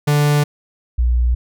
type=tone pair in turn; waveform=45% pulse / sine; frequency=146.83 / 60.32 Hz; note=D3 / B1; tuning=0 / -40 cents; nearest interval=octave + minor third; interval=1540 cents; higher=first; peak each=-12 dBFS; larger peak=neither; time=0.07-0.44 / 0.98-1.35 s; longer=neither; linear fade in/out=10 ms; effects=none